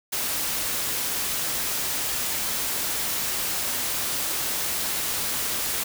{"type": "noise", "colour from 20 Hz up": "white", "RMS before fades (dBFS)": -27, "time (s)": [0.12, 5.84], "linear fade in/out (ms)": 10, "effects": []}